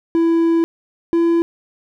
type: tone pair in turn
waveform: triangle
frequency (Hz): 332.1 / 336.5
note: E4 / E4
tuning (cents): +13 / +36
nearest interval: unison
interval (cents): 23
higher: second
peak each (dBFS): -10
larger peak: neither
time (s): 0.15-0.64 / 1.13-1.42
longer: first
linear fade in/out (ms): 0
effects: none